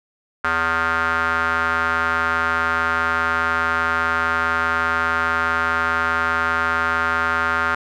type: tone with band-pass filter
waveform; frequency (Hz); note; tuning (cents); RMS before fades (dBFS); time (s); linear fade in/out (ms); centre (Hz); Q
square; 82.41; E2; 0; -20; 0.44-7.75; 5; 1400; 4.9
effects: none